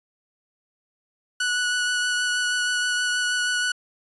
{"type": "tone with vibrato", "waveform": "sawtooth", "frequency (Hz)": 1474, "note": "F#6", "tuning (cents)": -7, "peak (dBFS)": -18, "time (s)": [1.4, 3.72], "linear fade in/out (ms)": 5, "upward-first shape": "triangle", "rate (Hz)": 6.3, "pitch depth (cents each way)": 14, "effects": ["resampled to 24000 Hz"]}